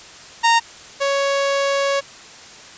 sawtooth tone pair in turn, 925 / 555.9 Hz, A#5 / C#5, -14 / +5 cents, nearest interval major sixth, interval 881 cents, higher first, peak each -8 / -13 dBFS, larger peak first, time 0.43-0.6 / 1-2.01 s, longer second, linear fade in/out 20 ms, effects white hiss -40 dBFS RMS until 2.77 s + resampled to 16000 Hz

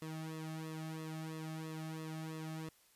sawtooth tone with flanger, 158.6 Hz, D#3, 33 cents sharp, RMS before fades -44 dBFS, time 0.02-2.69 s, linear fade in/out 0 ms, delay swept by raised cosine 1.3 to 2.06 ms, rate 3 Hz, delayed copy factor -0.9, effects white hiss -68 dBFS RMS until 2.95 s + resampled to 32000 Hz

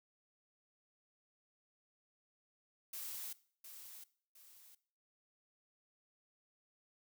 blue noise with echo, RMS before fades -45 dBFS, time 2.93-3.33 s, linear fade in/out 5 ms, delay 710 ms, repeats 2, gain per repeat -8 dB, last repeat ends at 4.75 s, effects noise-tail reverb RT60 0.5 s tail -19 dB re dry

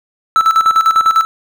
triangle tone with tremolo, 1318.5 Hz, E6, in tune, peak -4 dBFS, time 0.36-1.25 s, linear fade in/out 0 ms, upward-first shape square, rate 10 Hz, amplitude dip 70%, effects none

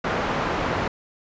white low-pass noise, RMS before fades -25 dBFS, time 0.04-0.88 s, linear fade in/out 5 ms, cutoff 1200 Hz, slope 12 dB/octave, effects resampled to 16000 Hz

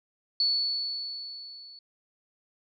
sine tone with level ramp, 4435 Hz, C#8, in tune, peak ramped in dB -21 to -46 dBFS, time 0.4-1.79 s, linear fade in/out 2 ms, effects none

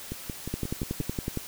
two click trains, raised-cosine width 3 ms, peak -20 / -16 dBFS, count 6 / 10, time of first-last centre 0.12-1.01 / 0.54-1.373 s, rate 5.62 / 10.8 Hz, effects white hiss -42 dBFS RMS until 1.47 s

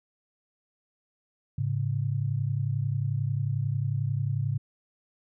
sine tone pair together, 107.4 / 138.59 Hz, A2 / C#3, -41 / 0 cents, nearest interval major third, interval 441 cents, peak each -28 dBFS, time 1.58-4.58 s, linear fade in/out 5 ms, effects none

